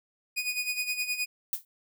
sawtooth tone with tremolo, 2477 Hz, D#7, 8 cents flat, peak -23 dBFS, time 0.36-1.26 s, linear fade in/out 20 ms, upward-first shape sine, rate 9.6 Hz, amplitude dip 70%
violet noise with exponential decay, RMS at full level -26 dBFS, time 1.53-1.65 s, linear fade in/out 1 ms, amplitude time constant 24 ms
effects none

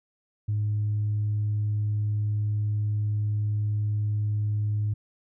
sine tone, 105.1 Hz, G#2, 21 cents sharp, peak -22 dBFS, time 0.48-4.94 s, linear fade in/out 10 ms, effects tanh soft clip ceiling -20 dBFS

